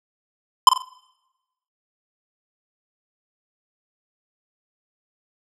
square tone with echo, 1027 Hz, C6, 33 cents flat, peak -5 dBFS, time 0.67-0.69 s, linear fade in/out 2 ms, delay 44 ms, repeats 3, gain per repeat -9 dB, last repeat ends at 0.822 s, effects noise-tail reverb RT60 1.0 s tail -25 dB re dry + low-pass 9000 Hz 12 dB/octave

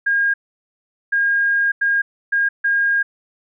sine tone bursts at uneven times, 1622 Hz, G#6, 41 cents flat, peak -14 dBFS, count 5, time 0.06-0.34 / 1.12-1.72 / 1.81-2.02 / 2.32-2.49 / 2.64-3.03 s, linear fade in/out 10 ms, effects none

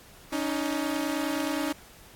sawtooth tone pair together, 281.6 / 311.1 Hz, C#4 / D#4, +27 / 0 cents, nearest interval major second, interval 173 cents, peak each -26 dBFS, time 0.32-1.73 s, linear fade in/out 10 ms, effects pink hiss -52 dBFS RMS until 2.15 s + AAC 64 kbps

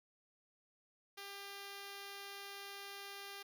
5% pulse tone, 398.5 Hz, G4, 28 cents sharp, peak -36 dBFS, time 1.17-3.43 s, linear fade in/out 10 ms, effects none

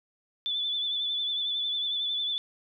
sine tone with vibrato, 3487 Hz, A7, 16 cents flat, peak -27 dBFS, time 0.46-2.38 s, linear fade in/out 0 ms, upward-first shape sine, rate 11 Hz, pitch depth 36 cents each way, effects none

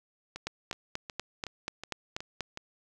two click trains, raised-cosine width 0.2 ms, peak -16 / -22 dBFS, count 9 / 7, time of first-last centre 0.47-2.407 / 0.36-2.574 s, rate 4.13 / 2.71 Hz, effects none

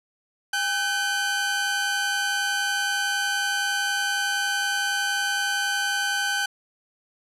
sawtooth tone pair together, 809.4 / 1528 Hz, G#5 / G6, -45 / -45 cents, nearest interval major seventh, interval 1100 cents, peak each -26 / -20 dBFS, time 0.53-6.46 s, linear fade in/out 5 ms, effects low-pass 11000 Hz 12 dB/octave

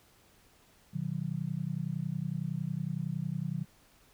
sine chord, B major, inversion none, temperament just, 123.47 / 154.34 / 185.21 Hz, B2 / D#3 / F#3, 0 / -14 / +2 cents, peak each -39 / -34 / -37 dBFS, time 0.93-3.65 s, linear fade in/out 20 ms, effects pink hiss -63 dBFS RMS until 4.13 s

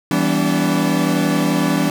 40% pulse chord, E minor seventh, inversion none, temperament equal with one note detuned, 164.81 / 196 / 246.9 / 287.6 Hz, E3 / G3 / B3 / D4, 0 / 0 / 0 / -36 cents, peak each -20 / -20 / -22 / -18 dBFS, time 0.11-1.9 s, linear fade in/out 2 ms, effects none

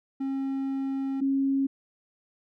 triangle / sine tone pair in turn, 270.3 / 272.3 Hz, C#4 / C#4, -44 / -31 cents, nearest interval unison, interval 13 cents, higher second, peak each -25 / -22 dBFS, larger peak second, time 0.2-1.21 / 1.21-1.67 s, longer first, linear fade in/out 10 ms, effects none

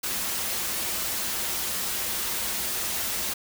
white noise with comb filter, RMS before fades -29 dBFS, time 0.03-3.34 s, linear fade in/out 10 ms, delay 7 ms, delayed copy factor -0.5, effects none

